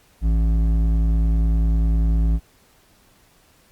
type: tone with hard clipping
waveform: sine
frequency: 55 Hz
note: A1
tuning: in tune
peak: -17 dBFS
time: 0.21-2.4 s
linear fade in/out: 50 ms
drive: 9 dB
effects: pink hiss -56 dBFS RMS until 3.71 s + Opus 48 kbps